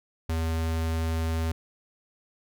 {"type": "tone", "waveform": "square", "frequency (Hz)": 81.3, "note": "E2", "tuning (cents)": -23, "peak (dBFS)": -26, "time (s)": [0.29, 1.52], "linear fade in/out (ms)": 5, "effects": []}